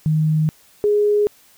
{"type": "tone pair in turn", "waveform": "sine", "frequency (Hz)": [155.56, 415.3], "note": ["D#3", "G#4"], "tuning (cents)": [0, 0], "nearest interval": "octave + perfect fourth", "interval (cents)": 1700, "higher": "second", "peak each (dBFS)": [-14, -13], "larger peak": "second", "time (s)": [[0.06, 0.49], [0.84, 1.27]], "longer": "neither", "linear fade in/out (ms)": 0, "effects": ["white hiss -52 dBFS RMS until 1.57 s"]}